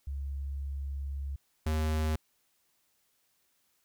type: tone pair in turn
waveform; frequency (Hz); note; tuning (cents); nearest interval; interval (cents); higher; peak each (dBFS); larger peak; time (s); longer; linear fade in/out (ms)
sine / square; 69.3 / 77.99; C#2 / D#2; 0 / +5; major second; 205; second; -33 / -28; second; 0.07-1.36 / 1.66-2.16; first; 5
effects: white hiss -73 dBFS RMS until 3.84 s